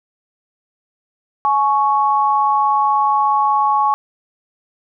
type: tone pair together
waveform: sine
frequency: 845.3 / 1108.7 Hz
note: G#5 / C#6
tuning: +30 / 0 cents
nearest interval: perfect fourth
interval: 470 cents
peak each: -15 dBFS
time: 1.45-3.94 s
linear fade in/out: 0 ms
effects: none